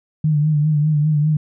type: tone with vibrato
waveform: sine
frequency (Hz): 151.2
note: D#3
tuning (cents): -49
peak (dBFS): -13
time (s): 0.24-1.37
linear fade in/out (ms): 5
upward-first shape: triangle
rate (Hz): 5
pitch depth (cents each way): 64
effects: none